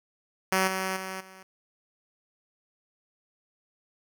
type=tone with level steps; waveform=5% pulse; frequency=189.1 Hz; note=F#3; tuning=38 cents sharp; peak=-11 / -17 / -23 / -36 dBFS; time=0.52-1.43 s; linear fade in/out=2 ms; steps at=0.67 / 0.96 / 1.2 s; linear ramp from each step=10 ms; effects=none